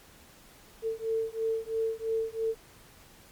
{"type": "beating tone pair", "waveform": "sine", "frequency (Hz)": [446.6, 449.6], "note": ["A4", "A4"], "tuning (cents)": [26, 37], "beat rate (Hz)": 3, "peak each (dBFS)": -31, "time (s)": [0.82, 2.55], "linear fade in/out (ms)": 50, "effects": ["pink hiss -55 dBFS RMS until 3.31 s", "MP3 96 kbps"]}